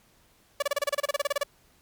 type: tone bursts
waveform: sawtooth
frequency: 573 Hz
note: D5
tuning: 43 cents flat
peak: -19 dBFS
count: 16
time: 0.6-1.434 s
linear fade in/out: 5 ms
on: 24 ms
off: 30 ms
effects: pink hiss -62 dBFS RMS until 1.81 s + MP3 96 kbps